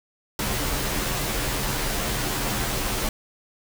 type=noise with comb filter; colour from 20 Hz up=pink; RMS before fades=-26 dBFS; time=0.39-3.09 s; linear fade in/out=2 ms; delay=12 ms; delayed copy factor=-0.8; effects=none